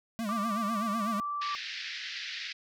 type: tone with vibrato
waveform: square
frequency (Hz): 215.9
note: A3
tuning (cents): -33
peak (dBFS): -32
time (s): 0.19-1.2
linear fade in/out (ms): 0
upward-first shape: sine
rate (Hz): 8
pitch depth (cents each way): 130
type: tone with pitch glide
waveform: sine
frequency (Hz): 1174.7 to 1166.6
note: D6 to D6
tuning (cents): 0 to -12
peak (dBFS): -31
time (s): 0.29-1.55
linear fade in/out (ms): 0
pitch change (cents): -12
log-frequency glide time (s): 0.42-0.82
type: band-pass noise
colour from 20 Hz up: pink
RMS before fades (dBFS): -39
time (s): 1.41-2.53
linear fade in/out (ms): 10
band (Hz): 1700 to 5200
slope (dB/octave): 48
effects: none